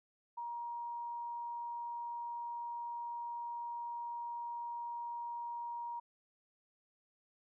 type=tone; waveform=sine; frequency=946 Hz; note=A#5; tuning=25 cents sharp; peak=-39 dBFS; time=0.37-6 s; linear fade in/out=10 ms; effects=none